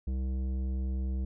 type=tone with tanh clipping; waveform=sine; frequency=65 Hz; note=C2; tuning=11 cents flat; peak=-31 dBFS; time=0.07-1.25 s; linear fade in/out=5 ms; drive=12 dB; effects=none